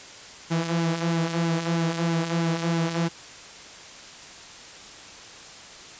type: tone with flanger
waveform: sawtooth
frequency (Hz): 166.7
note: E3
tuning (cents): +20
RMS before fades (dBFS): -25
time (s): 0.5-3.09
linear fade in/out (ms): 20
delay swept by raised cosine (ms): 1.6 to 6.1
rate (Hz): 3.1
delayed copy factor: -0.5
effects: white hiss -43 dBFS RMS until 5.99 s + resampled to 16000 Hz